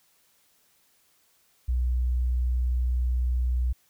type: tone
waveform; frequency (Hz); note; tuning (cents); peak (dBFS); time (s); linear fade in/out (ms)
sine; 61.74; B1; 0; -22; 1.68-3.73; 10
effects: white hiss -65 dBFS RMS until 3.89 s